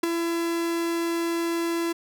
45% pulse tone with ADSR envelope, 336.5 Hz, E4, 36 cents sharp, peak -17 dBFS, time 0.03-1.93 s, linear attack 7 ms, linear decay 8 ms, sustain -7 dB, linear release 12 ms, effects none

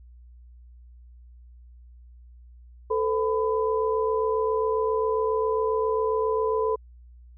sine tone cluster, 440.6 / 508 / 1003 Hz, A4 / B4 / B5, +2 / +49 / +26 cents, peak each -23 / -31 / -28 dBFS, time 2.9-6.76 s, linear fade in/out 10 ms, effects added 60 Hz sine -46 dBFS peak until 7.37 s

